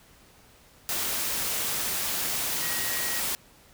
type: tone in noise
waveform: sine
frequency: 1900 Hz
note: A#6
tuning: 33 cents sharp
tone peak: -36 dBFS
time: 2.62-3.2 s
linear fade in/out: 0 ms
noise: white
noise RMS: -29 dBFS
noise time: 0.89-3.35 s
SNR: -10 dB
effects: pink hiss -56 dBFS RMS until 3.73 s